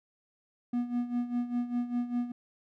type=tone with tremolo; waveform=triangle; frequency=242.3 Hz; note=B3; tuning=33 cents flat; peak=-24 dBFS; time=0.73-2.32 s; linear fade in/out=5 ms; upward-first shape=sine; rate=5 Hz; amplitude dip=75%; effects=none